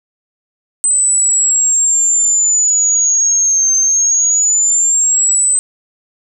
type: exponential two-way sweep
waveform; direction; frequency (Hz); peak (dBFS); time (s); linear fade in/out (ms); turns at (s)
sine; down then up; 8130 to 6272 to 8130; -9; 0.84-5.59; 0; 3.77
effects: 8-bit